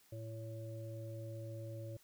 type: harmonic tone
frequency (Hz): 112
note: A2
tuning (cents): +31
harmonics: 1 / 3 / 5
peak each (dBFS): -44 / -53 / -50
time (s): 0.12-1.97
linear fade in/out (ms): 5
effects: white hiss -68 dBFS RMS until 2.03 s